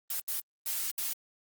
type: noise bursts at uneven times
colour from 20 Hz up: blue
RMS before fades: -33 dBFS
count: 4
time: 0.1-0.2 / 0.28-0.4 / 0.66-0.91 / 0.98-1.13 s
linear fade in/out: 2 ms
effects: Opus 24 kbps